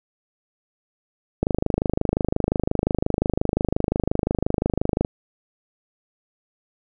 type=click train; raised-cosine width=2 ms; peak=-6 dBFS; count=94; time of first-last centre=1.43-5.049 s; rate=25.7 Hz; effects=none